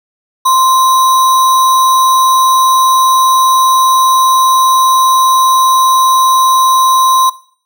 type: tone with sample-and-hold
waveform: sine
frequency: 1045 Hz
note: C6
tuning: 2 cents flat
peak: -6 dBFS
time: 0.45-7.3 s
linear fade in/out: 10 ms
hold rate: 4900 Hz
effects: noise-tail reverb RT60 0.5 s tail -17 dB re dry